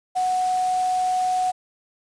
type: tone in noise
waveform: sine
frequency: 738 Hz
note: F#5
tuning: 5 cents flat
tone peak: -19 dBFS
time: 0.15-1.52 s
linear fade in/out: 20 ms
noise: white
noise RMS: -37 dBFS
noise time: 0.15-1.52 s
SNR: +15 dB
effects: resampled to 22050 Hz